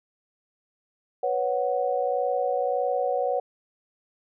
sine chord, B suspended second, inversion none, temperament just, 493.9 / 555.6 / 740.8 Hz, B4 / C#5 / F#5, 0 / +4 / +2 cents, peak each -27 dBFS, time 1.23-3.4 s, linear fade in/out 5 ms, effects none

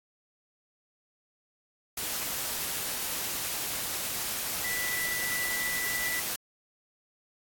sine tone in noise, 1975.5 Hz, B6, in tune, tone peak -31 dBFS, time 4.64-6.2 s, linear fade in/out 5 ms, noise white, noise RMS -33 dBFS, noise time 1.97-6.36 s, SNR -1 dB, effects AAC 64 kbps

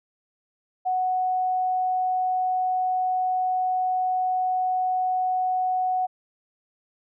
sine tone, 740 Hz, F#5, in tune, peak -21 dBFS, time 0.85-6.07 s, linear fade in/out 20 ms, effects none

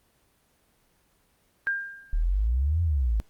sine tone with exponential decay, 1600 Hz, G6, 35 cents sharp, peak -21 dBFS, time 1.67-2.23 s, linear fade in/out 0 ms, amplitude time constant 120 ms
sine exponential two-way sweep, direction up then down, 36.71 to 87.31 to 50.7 Hz, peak -21 dBFS, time 2.13-3.2 s, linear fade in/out 0 ms, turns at 2.82 s
effects pink hiss -66 dBFS RMS until 3.29 s + Opus 24 kbps

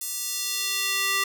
square tone with high-pass filter sweep, 392 Hz, G4, in tune, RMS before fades -27 dBFS, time 0.01-1.24 s, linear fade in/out 5 ms, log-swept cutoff 8300 to 1600 Hz, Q 1, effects none

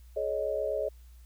sine chord, Ab suspended fourth, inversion none, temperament equal with one note detuned, 424 / 554.4 / 622.3 Hz, Ab4 / Db5 / Eb5, +36 / 0 / 0 cents, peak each -34 / -32 / -32 dBFS, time 0.16-0.89 s, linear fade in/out 10 ms, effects added 60 Hz sine -49 dBFS peak until 1.25 s + white hiss -66 dBFS RMS until 1.25 s

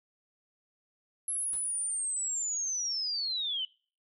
sine linear sweep, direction down, 11090 to 2960 Hz, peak -30 dBFS, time 1.28-3.65 s, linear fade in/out 2 ms
pink noise with exponential decay, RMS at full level -49 dBFS, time 1.53-1.69 s, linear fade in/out 1 ms, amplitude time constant 33 ms
effects noise-tail reverb RT60 0.4 s tail -23 dB re dry

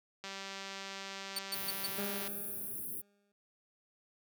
click train, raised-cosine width 0.2 ms, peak -26 dBFS, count 398, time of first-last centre 0.24-2.276 s, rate 195 Hz
sawtooth tone bursts, 4513 Hz, C#8, 30 cents sharp, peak -31 dBFS, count 4, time 1.36-1.866 s, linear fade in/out 5 ms, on 29 ms, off 130 ms
white band-stop noise, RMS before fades -41 dBFS, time 1.53-3.02 s, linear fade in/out 20 ms, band 430 to 9700 Hz, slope 96 dB/octave
20% pulse tone with exponential decay, 202.4 Hz, G#3, 44 cents flat, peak -31 dBFS, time 1.98-3.32 s, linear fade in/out 2 ms, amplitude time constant 290 ms
effects high-pass 100 Hz 12 dB/octave

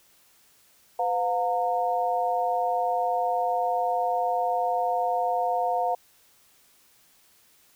sine tone with amplitude modulation, 712 Hz, F5, 33 cents sharp, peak -18 dBFS, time 0.99-5.95 s, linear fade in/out 5 ms, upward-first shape sine, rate 208 Hz, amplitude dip 100%, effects white hiss -60 dBFS RMS until 7.75 s

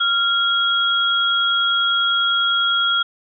sine tone pair together, 1385 / 3305 Hz, F6 / G#7, -15 / -9 cents, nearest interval octave + minor third, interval 1506 cents, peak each -18 dBFS, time 0-3.03 s, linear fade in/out 10 ms, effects none

